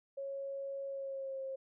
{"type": "tone with pitch glide", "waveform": "sine", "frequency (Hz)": [550, 534.3], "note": ["C#5", "C5"], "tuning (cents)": [-14, 36], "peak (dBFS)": -38, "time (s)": [0.17, 1.56], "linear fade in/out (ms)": 10, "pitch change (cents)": -50, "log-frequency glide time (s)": [0.87, 1.42], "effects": []}